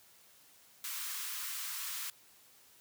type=high-pass noise; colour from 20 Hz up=white; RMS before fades=-40 dBFS; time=0.84-2.1 s; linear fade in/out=2 ms; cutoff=1000 Hz; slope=48 dB/octave; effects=white hiss -62 dBFS RMS until 2.8 s + high-pass 60 Hz 12 dB/octave